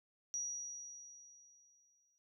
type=tone with exponential decay; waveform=sine; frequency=5780 Hz; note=F#8; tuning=41 cents flat; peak=-36 dBFS; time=0.34-2.18 s; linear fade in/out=0 ms; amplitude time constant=400 ms; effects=none